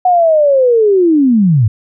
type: linear sweep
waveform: sine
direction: down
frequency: 740 to 98 Hz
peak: -6 dBFS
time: 0.05-1.68 s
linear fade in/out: 5 ms
effects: none